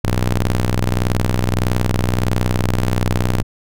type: ring-modulated tone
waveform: sawtooth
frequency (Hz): 61.74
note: B1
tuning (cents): 0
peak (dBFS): -8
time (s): 0.04-3.43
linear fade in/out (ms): 5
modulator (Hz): 41.6
effects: none